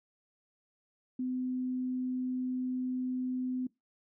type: tone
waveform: sine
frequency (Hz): 254.3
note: C4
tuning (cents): -49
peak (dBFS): -31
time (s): 1.19-3.67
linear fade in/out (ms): 5
effects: noise-tail reverb RT60 0.2 s tail -22 dB re dry